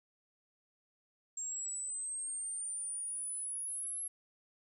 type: exponential sweep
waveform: sine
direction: up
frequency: 7459 to 11175 Hz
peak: -37 dBFS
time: 1.37-4.08 s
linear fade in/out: 5 ms
effects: none